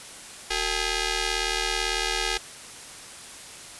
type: ring-modulated tone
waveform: 5% pulse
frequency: 413 Hz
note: G#4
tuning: 10 cents flat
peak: -10 dBFS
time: 0.5-2.38 s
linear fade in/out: 10 ms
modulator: 1200 Hz
effects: white hiss -42 dBFS RMS until 3.79 s + resampled to 24000 Hz